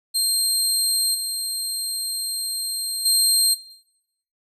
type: tone with level steps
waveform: 25% pulse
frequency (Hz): 4186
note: C8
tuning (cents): 0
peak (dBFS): -14 / -20 / -11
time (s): 0.14-3.55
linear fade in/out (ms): 20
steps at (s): 1.14 / 3.05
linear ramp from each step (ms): 10
effects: noise-tail reverb RT60 0.8 s tail -17 dB re dry